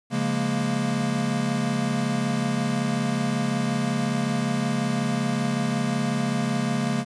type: chord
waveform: square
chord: Bb minor seventh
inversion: first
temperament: equal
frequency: 138.59 / 174.61 / 207.7 / 233.1 Hz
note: Db3 / F3 / Ab3 / Bb3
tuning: 0 / 0 / 0 / 0 cents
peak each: -29 / -33 / -29 / -27 dBFS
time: 0.1-7.05 s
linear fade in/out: 50 ms
effects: resampled to 22050 Hz + 9-bit